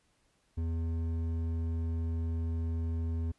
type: tone with hard clipping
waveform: triangle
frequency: 82.41 Hz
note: E2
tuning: in tune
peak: -32 dBFS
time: 0.57-3.32 s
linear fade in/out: 10 ms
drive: 12 dB
effects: pink hiss -72 dBFS RMS until 3.38 s + resampled to 24000 Hz